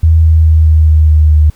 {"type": "tone with pitch steps", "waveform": "sine", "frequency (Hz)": [80.6, 79.86, 79.12, 78.4, 77.67, 76.96, 76.25], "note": ["E2", "D#2", "D#2", "D#2", "D#2", "D#2", "D#2"], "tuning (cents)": [-38, 46, 30, 14, -2, -18, -34], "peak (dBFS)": -3, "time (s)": [0.03, 1.5], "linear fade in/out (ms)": 5, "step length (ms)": 210, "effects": ["pink hiss -47 dBFS RMS until 1.55 s"]}